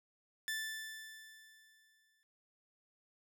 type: tone with exponential decay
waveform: sawtooth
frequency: 1760 Hz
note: A6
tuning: in tune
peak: -32 dBFS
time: 0.48-2.23 s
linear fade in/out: 0 ms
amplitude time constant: 380 ms
effects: none